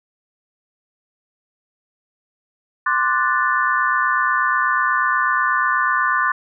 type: chord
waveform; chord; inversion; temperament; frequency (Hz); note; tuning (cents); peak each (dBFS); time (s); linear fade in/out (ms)
sine; D dominant seventh; third; equal; 1046.5 / 1174.7 / 1480 / 1760; C6 / D6 / F#6 / A6; 0 / 0 / 0 / 0; -21; 2.86-6.32; 5
effects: none